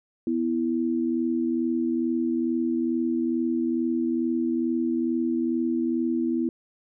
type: tone pair together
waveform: sine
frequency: 247.7 / 330 Hz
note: B3 / E4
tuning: +5 / +2 cents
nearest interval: perfect fourth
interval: 497 cents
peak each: -25 dBFS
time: 0.27-6.49 s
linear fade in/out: 2 ms
effects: none